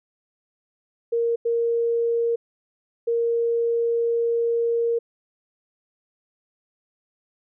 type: tone bursts at uneven times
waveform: sine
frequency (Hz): 466.2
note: A#4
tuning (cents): 0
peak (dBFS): -19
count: 3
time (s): 1.12-1.36 / 1.45-2.36 / 3.07-4.99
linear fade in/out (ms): 10
effects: none